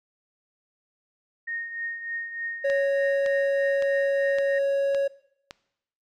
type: tone with tremolo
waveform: sine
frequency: 1852 Hz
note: A#6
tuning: 12 cents flat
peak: -27 dBFS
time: 1.47-4.59 s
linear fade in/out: 10 ms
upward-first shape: triangle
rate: 3.3 Hz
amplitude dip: 65%
type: tone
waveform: triangle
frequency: 554.4 Hz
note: C#5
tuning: in tune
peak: -19 dBFS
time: 2.64-5.08 s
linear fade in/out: 10 ms
type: click train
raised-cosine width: 0.2 ms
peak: -19 dBFS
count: 6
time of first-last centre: 2.7-5.509 s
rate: 1.78 Hz
effects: noise-tail reverb RT60 0.8 s tail -20 dB re dry